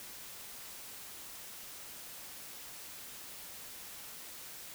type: silence
effects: white hiss -48 dBFS RMS until 4.74 s